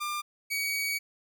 sawtooth tone pair in turn, 1196 / 2258 Hz, D6 / C#7, +31 / +31 cents, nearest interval major seventh, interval 1100 cents, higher second, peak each -27 / -25 dBFS, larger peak second, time 0-0.22 / 0.5-0.99 s, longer second, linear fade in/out 20 ms, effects none

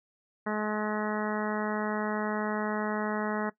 harmonic tone, 212.3 Hz, G#3, 38 cents sharp, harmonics 1 / 2 / 3 / 4 / 5 / 6 / 7 / 8 / 9, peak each -32 / -35 / -37 / -38 / -39 / -40 / -40 / -41 / -42 dBFS, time 0.46-3.5 s, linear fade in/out 10 ms, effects noise-tail reverb RT60 0.1 s tail -19 dB re dry

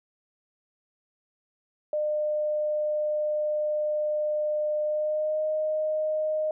sine tone with pitch glide, 604 to 618.5 Hz, D5 to D#5, +48 to -10 cents, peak -24 dBFS, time 1.93-6.51 s, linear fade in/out 2 ms, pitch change +42 cents, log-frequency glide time 4.83-5.42 s, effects none

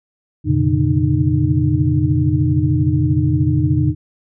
sine tone cluster, 87.9 / 117.6 / 134.4 / 147.5 / 305.5 Hz, F2 / A#2 / C3 / D3 / D#4, +12 / +16 / +47 / +8 / -32 cents, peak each -19 dBFS, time 0.44-3.95 s, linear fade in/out 50 ms, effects none

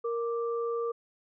sine tone pair together, 466.2 / 1174.7 Hz, A#4 / D6, 0 / 0 cents, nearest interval octave + major third, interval 1600 cents, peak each -29 / -37 dBFS, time 0.04-0.92 s, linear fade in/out 10 ms, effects none

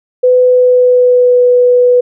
sine tone with pitch glide, 502 to 493.4 Hz, B4 to B4, +28 to -2 cents, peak -4 dBFS, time 0.23-2.01 s, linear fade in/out 10 ms, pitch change -30 cents, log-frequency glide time 0.4-1.42 s, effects none

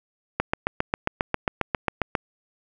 click train, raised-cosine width 0.5 ms, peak -6 dBFS, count 14, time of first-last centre 0.4-2.152 s, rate 7.42 Hz, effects none

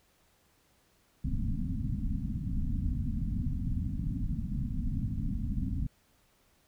pink low-pass noise, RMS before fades -32 dBFS, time 1.24-5.87 s, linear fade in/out 10 ms, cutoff 270 Hz, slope 96 dB/octave, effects pink hiss -68 dBFS RMS until 6.67 s

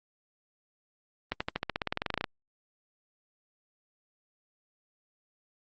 accelerating click train, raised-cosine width 0.3 ms, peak -13 dBFS, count 18, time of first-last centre 1.32-2.242 s, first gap 85 ms, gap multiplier 0.94, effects low-pass 5000 Hz 12 dB/octave + Opus 32 kbps

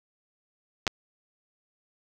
clicks, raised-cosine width 0.2 ms, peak -8 dBFS, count 2, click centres 0.868 / 0.877 s, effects none

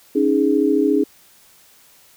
sine chord, C# suspended second, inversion none, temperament equal, 277.2 / 311.1 / 415.3 Hz, C#4 / D#4 / G#4, 0 / 0 / 0 cents, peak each -18 dBFS, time 0.15-1.04 s, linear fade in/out 10 ms, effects white hiss -51 dBFS RMS until 2.16 s

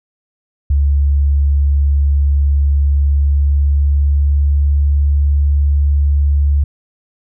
sine tone with pitch glide, 70.8 to 71.62 Hz, C#2 to D2, +37 to -43 cents, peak -9 dBFS, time 0.7-6.64 s, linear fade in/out 5 ms, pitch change +20 cents, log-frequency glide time 2.94-4.7 s, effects none

